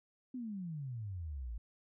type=exponential sweep; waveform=sine; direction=down; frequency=261.6 to 53.1 Hz; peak=-39 dBFS; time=0.34-1.58 s; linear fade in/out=5 ms; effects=none